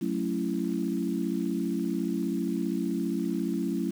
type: chord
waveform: sine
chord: F# minor seventh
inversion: none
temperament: equal with one note detuned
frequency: 185 / 220 / 277.2 / 332.9 Hz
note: F#3 / A3 / C#4 / E4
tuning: 0 / 0 / 0 / +17 cents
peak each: -32 dBFS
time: 0.01-3.91 s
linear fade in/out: 10 ms
effects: 8-bit